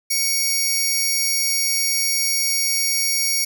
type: tone pair together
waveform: 15% pulse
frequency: 2235 / 5632 Hz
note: C#7 / F8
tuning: +14 / +14 cents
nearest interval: octave + major third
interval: 1600 cents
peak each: -17 / -14 dBFS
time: 0.1-3.45 s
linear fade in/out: 10 ms
effects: none